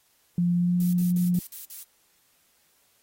sine tone with pitch glide, 174.61 to 177.35 Hz, F3 to F3, 0 to +27 cents, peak -20 dBFS, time 0.38-1.39 s, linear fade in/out 2 ms, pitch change +27 cents, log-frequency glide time 0.55-0.75 s
violet noise bursts, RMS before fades -38 dBFS, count 6, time 0.8-1.83 s, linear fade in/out 2 ms, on 130 ms, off 50 ms
effects white hiss -65 dBFS RMS until 3.02 s + AAC 48 kbps

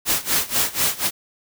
white noise with tremolo, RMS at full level -18 dBFS, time 0.05-1.11 s, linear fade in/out 50 ms, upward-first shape sine, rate 4.1 Hz, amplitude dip 90%, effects none

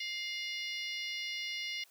harmonic tone with a mistuned harmonic, 700 Hz, F5, 4 cents sharp, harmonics 3 / 4 / 5 / 6 / 7 / 8, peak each -40 / -42 / -44 / -46 / -47 / -48 dBFS, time 0-1.84 s, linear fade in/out 5 ms, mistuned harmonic 4, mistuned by +44 cents, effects white hiss -64 dBFS RMS until 1.9 s + high-pass 400 Hz 12 dB/octave

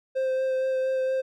triangle tone with vibrato, 523.3 Hz, C5, in tune, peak -21 dBFS, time 0.15-1.22 s, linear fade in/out 20 ms, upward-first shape sine, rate 4.3 Hz, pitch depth 12 cents each way, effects none

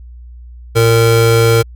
square tone pair together, 114.83 / 459.3 Hz, A#2 / A#4, -26 / -26 cents, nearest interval 2 octaves, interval 2400 cents, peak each -11 dBFS, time 0.75-1.63 s, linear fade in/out 20 ms, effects added 60 Hz sine -31 dBFS peak until 1.75 s

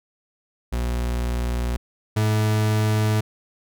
40% pulse tone pair in turn, 60 / 107.56 Hz, B1 / A2, -49 / -39 cents, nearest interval minor seventh, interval 1010 cents, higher second, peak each -21 / -17 dBFS, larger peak second, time 0.72-1.77 / 2.16-3.21 s, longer neither, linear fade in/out 10 ms, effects none

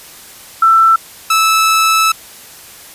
sine / sawtooth tone pair in turn, 1333 / 1309.3 Hz, E6 / E6, +19 / -12 cents, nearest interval unison, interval 31 cents, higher first, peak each -5 dBFS, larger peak neither, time 0.62-0.96 / 1.3-2.12 s, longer second, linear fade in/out 5 ms, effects white hiss -36 dBFS RMS until 2.94 s + resampled to 32000 Hz

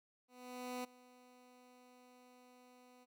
15% pulse tone with ADSR envelope, 249.5 Hz, B3, 18 cents sharp, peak -34 dBFS, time 0.28-3.06 s, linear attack 560 ms, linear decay 13 ms, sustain -21 dB, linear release 33 ms, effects none

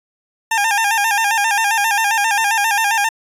20% pulse tone with vibrato, 855 Hz, A5, 50 cents flat, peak -9 dBFS, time 0.51-3.09 s, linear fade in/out 5 ms, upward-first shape square, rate 7.5 Hz, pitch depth 91 cents each way, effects resampled to 32000 Hz

